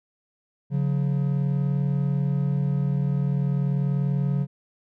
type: tone pair together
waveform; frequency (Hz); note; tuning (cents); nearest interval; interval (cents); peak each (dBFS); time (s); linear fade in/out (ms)
triangle; 140.02 / 180.4; C#3 / F#3; +18 / -44; major third; 438; -20 / -25; 0.7-4.47; 50
effects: none